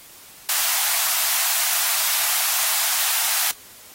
white high-pass noise, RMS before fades -21 dBFS, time 0.49-3.51 s, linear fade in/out 0 ms, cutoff 650 Hz, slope 96 dB/octave, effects white hiss -45 dBFS RMS until 3.94 s + AAC 48 kbps

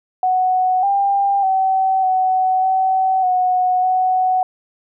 sine tone with pitch steps, 741 / 796 / 763 / 749 / 758 / 734 / 743 Hz, F#5 / G5 / G5 / F#5 / F#5 / F#5 / F#5, +2 / +26 / -47 / +21 / +42 / -14 / +7 cents, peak -13 dBFS, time 0.23-4.43 s, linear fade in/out 2 ms, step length 600 ms, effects none

